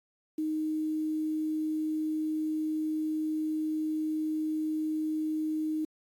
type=tone with quantisation; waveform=sine; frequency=311.1 Hz; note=D#4; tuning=in tune; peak=-28 dBFS; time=0.38-5.85 s; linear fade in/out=5 ms; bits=9; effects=AAC 64 kbps